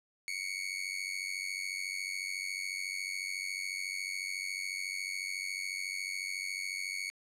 sawtooth tone with amplitude modulation, 2217 Hz, C#7, in tune, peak -28 dBFS, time 0.28-7.1 s, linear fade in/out 0 ms, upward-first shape sine, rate 94 Hz, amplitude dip 85%, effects low-pass 10000 Hz 12 dB/octave

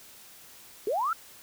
sine linear sweep, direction up, 372.8 to 1396.9 Hz, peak -25 dBFS, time 0.87-1.13 s, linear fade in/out 2 ms, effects white hiss -51 dBFS RMS until 1.42 s

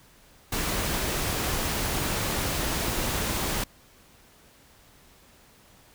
pink noise, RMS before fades -28 dBFS, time 0.52-3.64 s, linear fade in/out 5 ms, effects pink hiss -56 dBFS RMS until 5.94 s

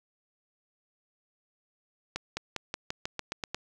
accelerating click train, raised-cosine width 0.2 ms, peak -15 dBFS, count 10, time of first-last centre 2.16-3.546 s, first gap 210 ms, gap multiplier 0.92, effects none

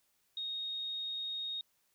sine tone, 3729 Hz, A#7, in tune, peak -36 dBFS, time 0.37-1.61 s, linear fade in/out 2 ms, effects white hiss -75 dBFS RMS until 1.94 s

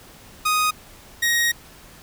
sawtooth tone pair in turn, 1246 / 1880.7 Hz, D#6 / A#6, +2 / +15 cents, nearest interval perfect fifth, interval 713 cents, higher second, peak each -14 dBFS, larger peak neither, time 0.45-0.71 / 1.22-1.52 s, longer second, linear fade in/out 10 ms, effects pink hiss -46 dBFS RMS until 2.02 s

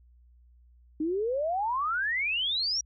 sine exponential sweep, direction up, 298.9 to 5820 Hz, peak -26 dBFS, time 1-2.81 s, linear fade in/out 5 ms, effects added 60 Hz sine -55 dBFS peak until 2.85 s

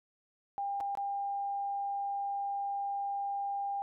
sine tone with dropouts, 800 Hz, G5, 35 cents sharp, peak -32 dBFS, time 0.58-3.82 s, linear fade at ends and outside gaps 0 ms, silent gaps 0.803-0.808 / 0.952-0.973 s, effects none

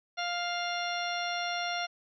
harmonic tone, 700 Hz, F5, 4 cents sharp, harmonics 1 / 2 / 3 / 4 / 5 / 6 / 8, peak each -34 / -37 / -39 / -40 / -41 / -42 / -43 dBFS, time 0.17-1.87 s, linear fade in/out 20 ms, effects none

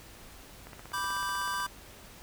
click train, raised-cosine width 0.5 ms, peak -30 dBFS, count 17, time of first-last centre 0.67-1.664 s, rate 16.1 Hz
square chord, G major, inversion first, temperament equal, 987.8 / 1174.7 / 1568 Hz, B5 / D6 / G6, 0 / 0 / 0 cents, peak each -36 dBFS, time 0.93-1.67 s, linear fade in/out 10 ms
effects added 50 Hz sine -57 dBFS peak until 2.22 s + pink hiss -51 dBFS RMS until 2.22 s

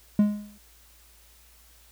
triangle tone with exponential decay, 207.7 Hz, G#3, in tune, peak -12 dBFS, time 0.19-0.58 s, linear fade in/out 2 ms, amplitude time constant 83 ms, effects added 57 Hz sine -57 dBFS peak until 1.91 s + white hiss -57 dBFS RMS until 1.91 s

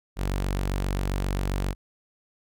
sawtooth tone, 47.5 Hz, F#1, 46 cents sharp, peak -21 dBFS, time 0.16-1.75 s, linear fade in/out 50 ms, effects none

